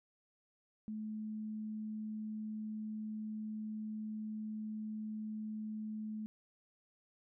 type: tone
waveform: sine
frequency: 215.5 Hz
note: A3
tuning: 36 cents flat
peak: -39 dBFS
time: 0.88-6.26 s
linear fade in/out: 0 ms
effects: none